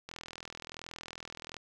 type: click train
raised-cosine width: 0.2 ms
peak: -25 dBFS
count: 62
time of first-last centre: 0.09-1.567 s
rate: 41.3 Hz
effects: none